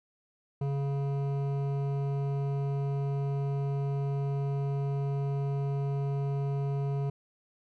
sine tone with hard clipping, 139.5 Hz, C#3, 11 cents sharp, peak -30 dBFS, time 0.61-7.1 s, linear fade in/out 5 ms, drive 12 dB, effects none

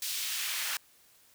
pink noise with high-pass filter sweep, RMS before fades -34 dBFS, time 0.02-0.77 s, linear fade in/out 2 ms, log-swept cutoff 3900 to 1600 Hz, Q 1, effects white hiss -62 dBFS RMS until 1.34 s

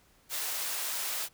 white high-pass noise, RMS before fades -34 dBFS, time 0.29-1.29 s, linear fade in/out 50 ms, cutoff 550 Hz, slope 12 dB/octave, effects pink hiss -64 dBFS RMS until 1.33 s

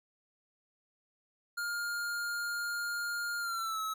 square tone with pitch glide, 1411 to 1293.9 Hz, F6 to E6, +17 to -33 cents, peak -34 dBFS, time 1.57-3.94 s, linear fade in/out 10 ms, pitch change -150 cents, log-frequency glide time 3.39-3.81 s, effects none

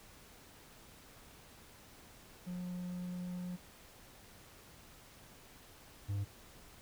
triangle tone pair in turn, 179.1 / 100.52 Hz, F3 / G2, +44 / +44 cents, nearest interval minor seventh, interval 1000 cents, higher first, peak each -37 / -32 dBFS, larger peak second, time 2.46-3.57 / 6.08-6.25 s, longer first, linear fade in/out 20 ms, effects pink hiss -58 dBFS RMS until 6.81 s

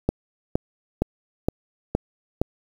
click train, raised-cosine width 2 ms, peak -6 dBFS, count 6, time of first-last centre 0.09-2.416 s, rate 2.15 Hz, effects 7-bit

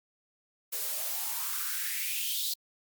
blue noise with high-pass filter sweep, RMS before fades -33 dBFS, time 0.72-2.54 s, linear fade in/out 10 ms, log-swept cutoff 410 to 4200 Hz, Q 4.6, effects Opus 48 kbps

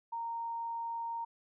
sine tone, 926 Hz, A#5, 12 cents flat, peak -35 dBFS, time 0.12-1.25 s, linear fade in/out 10 ms, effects none

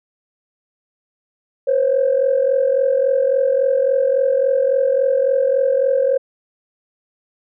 sine tone pair together, 497.4 / 541 Hz, B4 / C#5, +12 / -42 cents, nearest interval minor second, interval 146 cents, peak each -17 / -14 dBFS, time 1.67-6.18 s, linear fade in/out 10 ms, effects tanh soft clip ceiling -7 dBFS

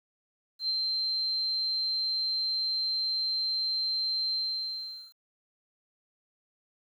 sine tone with ADSR envelope, 4131 Hz, C8, 23 cents flat, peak -25 dBFS, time 0.59-5.14 s, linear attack 100 ms, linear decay 27 ms, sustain -2 dB, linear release 800 ms, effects 10-bit

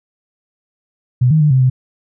sine tone with pitch steps, 125 / 156.7 / 150 / 131 / 128.5 Hz, B2 / D#3 / D3 / C3 / C3, +21 / +13 / +37 / +2 / -31 cents, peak -8 dBFS, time 1.21-1.7 s, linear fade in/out 10 ms, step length 98 ms, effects none

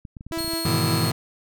clicks, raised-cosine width 5 ms, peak -25 dBFS, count 11, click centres 0.052 / 0.168 / 0.209 / 0.266 / 0.313 / 0.375 / 0.406 / 0.446 / 0.479 / 0.535 / 0.671 s
sawtooth tone with tremolo, 329.6 Hz, E4, in tune, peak -22 dBFS, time 0.32-1.05 s, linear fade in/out 0 ms, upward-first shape sine, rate 5.4 Hz, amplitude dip 40%
sawtooth tone, 4300 Hz, C8, 47 cents sharp, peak -25 dBFS, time 0.38-1.11 s, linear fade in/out 10 ms
sawtooth chord, E major seventh, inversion first, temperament just, 103.01 / 123.61 / 154.51 / 164.81 Hz, G#2 / B2 / D#3 / E3, -14 / +2 / -12 / 0 cents, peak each -22 dBFS, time 0.65-1.12 s, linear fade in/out 5 ms
effects none

